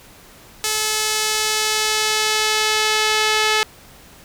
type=tone with band-pass filter sweep; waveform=sawtooth; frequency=431.7 Hz; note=A4; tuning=33 cents flat; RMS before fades=-19 dBFS; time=0.64-3.63 s; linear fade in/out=0 ms; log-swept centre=7400 to 3200 Hz; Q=0.74; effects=pink hiss -45 dBFS RMS until 4.24 s